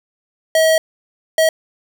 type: tone bursts at uneven times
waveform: square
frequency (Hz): 640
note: D#5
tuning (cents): +49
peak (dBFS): -11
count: 2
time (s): 0.55-0.78 / 1.38-1.49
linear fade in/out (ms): 2
effects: none